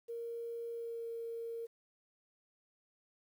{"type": "tone with pitch glide", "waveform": "sine", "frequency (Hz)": [466.2, 461.6], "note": ["A#4", "A#4"], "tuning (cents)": [0, -17], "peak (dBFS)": -39, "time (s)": [0.08, 1.67], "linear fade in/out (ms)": 20, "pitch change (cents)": -17, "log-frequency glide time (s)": [0.71, 1.08], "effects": ["11-bit"]}